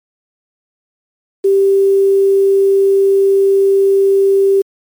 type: tone with quantisation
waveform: sine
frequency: 392 Hz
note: G4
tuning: in tune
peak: -7 dBFS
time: 1.44-4.62 s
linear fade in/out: 10 ms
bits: 6
effects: MP3 96 kbps